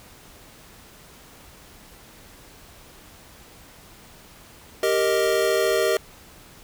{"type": "chord", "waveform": "square", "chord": "Eb major", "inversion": "first", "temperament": "equal", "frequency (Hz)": [392, 466.2, 622.3], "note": ["G4", "Bb4", "Eb5"], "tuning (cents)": [0, 0, 0], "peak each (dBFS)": -24, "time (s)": [4.83, 5.97], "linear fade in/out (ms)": 2, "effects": ["pink hiss -48 dBFS RMS until 6.63 s"]}